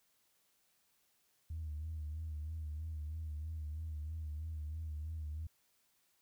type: tone with vibrato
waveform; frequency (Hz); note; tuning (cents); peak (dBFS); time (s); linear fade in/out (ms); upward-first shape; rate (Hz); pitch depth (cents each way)
sine; 77.78; D#2; 0; -38; 1.5-5.47; 5; sine; 3.1; 64
effects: tanh soft clip ceiling -35 dBFS + white hiss -75 dBFS RMS until 6.21 s